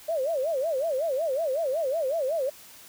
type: tone with vibrato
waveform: sine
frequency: 587.3 Hz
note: D5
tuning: in tune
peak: -24 dBFS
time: 0.08-2.5 s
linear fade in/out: 10 ms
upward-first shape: sine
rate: 5.4 Hz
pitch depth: 240 cents each way
effects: white hiss -49 dBFS RMS until 2.88 s